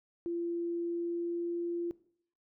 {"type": "tone with pitch glide", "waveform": "sine", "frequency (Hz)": [341.9, 343.9], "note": ["F4", "F4"], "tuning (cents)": [-37, -27], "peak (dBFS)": -32, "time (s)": [0.26, 1.91], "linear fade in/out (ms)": 0, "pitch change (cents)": 10, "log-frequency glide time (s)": [0.82, 1.59], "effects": ["noise-tail reverb RT60 0.6 s tail -19 dB re dry"]}